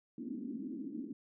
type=band-pass noise; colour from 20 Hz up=white; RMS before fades=-42 dBFS; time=0.18-1.13 s; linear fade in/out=5 ms; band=220 to 300 Hz; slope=48 dB/octave; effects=none